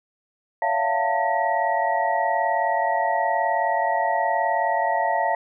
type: tone cluster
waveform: sine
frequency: 567 / 672 / 711 / 895 / 1913 Hz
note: C#5 / E5 / F5 / A5 / A#6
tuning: +39 / +33 / +31 / +29 / +44 cents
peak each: -29 / -25 / -26 / -23 / -29 dBFS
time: 0.62-5.35 s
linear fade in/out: 2 ms
effects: none